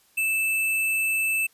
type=tone with sample-and-hold; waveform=sine; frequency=2635 Hz; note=E7; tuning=1 cent flat; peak=-21 dBFS; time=0.17-1.47 s; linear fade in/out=10 ms; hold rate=11025 Hz; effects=white hiss -61 dBFS RMS until 1.53 s + resampled to 32000 Hz